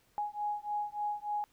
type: beating tone pair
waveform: sine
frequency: 830.6 / 834 Hz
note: G#5 / G#5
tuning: 0 / +7 cents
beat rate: 3.4 Hz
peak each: -36 / -36 dBFS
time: 0.18-1.44 s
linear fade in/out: 0 ms
effects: pink hiss -69 dBFS RMS until 1.52 s